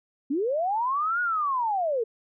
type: linear two-way sweep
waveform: sine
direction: up then down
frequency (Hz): 254.8 to 1464 to 430.7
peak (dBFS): -23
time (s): 0.3-2.04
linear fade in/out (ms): 10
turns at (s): 1.21
effects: none